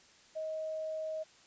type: tone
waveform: sine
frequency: 630 Hz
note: D#5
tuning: 21 cents sharp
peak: -35 dBFS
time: 0.35-1.24 s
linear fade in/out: 20 ms
effects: white hiss -61 dBFS RMS until 1.46 s + resampled to 16000 Hz